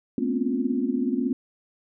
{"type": "tone cluster", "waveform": "sine", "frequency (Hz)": [215.7, 240.6, 257.3, 278.3, 351.9], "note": ["A3", "B3", "C4", "C#4", "F4"], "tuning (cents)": [-34, -45, -29, 7, 13], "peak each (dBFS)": [-32, -28, -26, -29, -32], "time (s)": [0.18, 1.33], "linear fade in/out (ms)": 2, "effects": []}